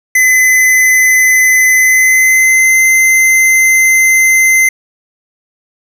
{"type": "tone with pitch glide", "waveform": "square", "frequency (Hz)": [2028, 2069], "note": ["B6", "C7"], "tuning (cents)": [45, -20], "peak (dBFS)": -6, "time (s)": [0.15, 4.69], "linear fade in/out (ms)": 5, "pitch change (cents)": 35, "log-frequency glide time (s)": [1.74, 2.82], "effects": []}